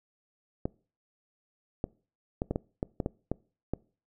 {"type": "clicks", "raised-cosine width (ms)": 2, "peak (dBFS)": -16, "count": 10, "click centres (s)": [0.655, 1.841, 2.419, 2.51, 2.559, 2.829, 3.002, 3.061, 3.316, 3.736], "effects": ["noise-tail reverb RT60 0.4 s tail -24 dB re dry"]}